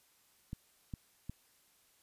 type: clicks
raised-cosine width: 5 ms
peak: -28 dBFS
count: 3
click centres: 0.531 / 0.938 / 1.296 s
effects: white hiss -69 dBFS RMS until 2.02 s + resampled to 32000 Hz